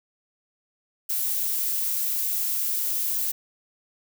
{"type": "noise", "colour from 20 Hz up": "violet", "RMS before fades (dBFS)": -26, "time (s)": [1.09, 3.32], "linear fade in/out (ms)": 10, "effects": []}